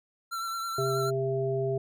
square tone with vibrato, 1352 Hz, E6, 43 cents sharp, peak -32 dBFS, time 0.31-1.11 s, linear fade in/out 20 ms, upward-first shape triangle, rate 9.3 Hz, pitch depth 33 cents each way
harmonic tone, 133 Hz, C3, 29 cents sharp, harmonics 1 / 3 / 5, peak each -31 / -28 / -34 dBFS, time 0.78-1.78 s, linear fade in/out 5 ms
effects none

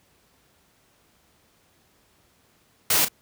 white noise with echo, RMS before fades -20 dBFS, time 2.9-3.05 s, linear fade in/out 5 ms, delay 35 ms, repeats 1, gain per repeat -11 dB, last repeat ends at 3.085 s, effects pink hiss -62 dBFS RMS until 3.21 s + high-pass 60 Hz 12 dB/octave

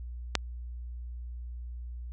click, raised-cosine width 0.2 ms, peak -7 dBFS, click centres 0.353 s, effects added 60 Hz sine -37 dBFS peak until 2.12 s + resampled to 24000 Hz

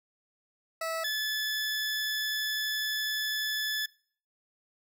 20% pulse tone pair in turn, 652 / 1728.1 Hz, E5 / A6, -19 / -32 cents, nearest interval octave + perfect fourth, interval 1687 cents, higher second, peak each -26 / -24 dBFS, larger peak second, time 0.81-1.04 / 1.04-3.86 s, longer second, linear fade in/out 5 ms, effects noise-tail reverb RT60 0.5 s tail -22 dB re dry

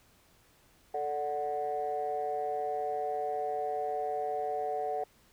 sine chord, D major, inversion second, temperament equal, 440 / 587.3 / 740 Hz, A4 / D5 / F#5, 0 / 0 / 0 cents, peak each -35 / -37 / -32 dBFS, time 0.94-5.04 s, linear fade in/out 5 ms, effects tanh soft clip ceiling -24 dBFS + pink hiss -64 dBFS RMS until 5.32 s

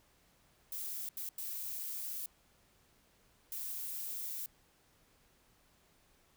violet noise bursts at uneven times, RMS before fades -41 dBFS, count 4, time 0.72-1.09 / 1.17-1.29 / 1.38-2.26 / 3.52-4.46 s, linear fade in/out 2 ms, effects pink hiss -69 dBFS RMS until 6.36 s

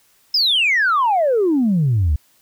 sine exponential sweep, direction down, 5274 to 68.2 Hz, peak -12 dBFS, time 0.34-2.16 s, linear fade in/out 5 ms, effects tanh soft clip ceiling -10 dBFS + white hiss -57 dBFS RMS until 2.41 s

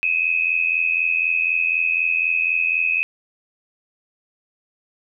sine tone pair together, 2505 / 2589 Hz, D#7 / E7, +11 / -32 cents, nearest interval minor second, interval 57 cents, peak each -20 dBFS, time 0.03-3.03 s, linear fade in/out 0 ms, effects none

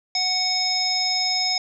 harmonic tone, 740 Hz, F#5, in tune, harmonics 1 / 3 / 5 / 7 / 9, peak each -29 / -29 / -33 / -21 / -33 dBFS, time 0.15-1.58 s, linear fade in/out 2 ms, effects none

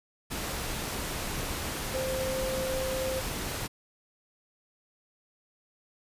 sine tone in noise, 523.3 Hz, C5, in tune, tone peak -30 dBFS, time 1.93-3.21 s, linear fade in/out 20 ms, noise pink, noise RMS -34 dBFS, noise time 0.3-3.68 s, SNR +1 dB, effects resampled to 32000 Hz

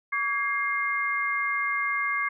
sine tone cluster, 1142 / 1646 / 2120 Hz, D6 / G#6 / C7, -49 / -16 / +22 cents, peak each -29 / -31 / -27 dBFS, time 0.12-2.29 s, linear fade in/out 10 ms, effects none

